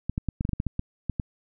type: clicks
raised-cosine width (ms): 5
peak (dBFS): -14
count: 12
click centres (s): 0.096 / 0.179 / 0.287 / 0.409 / 0.451 / 0.492 / 0.533 / 0.601 / 0.667 / 0.794 / 1.097 / 1.198
effects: none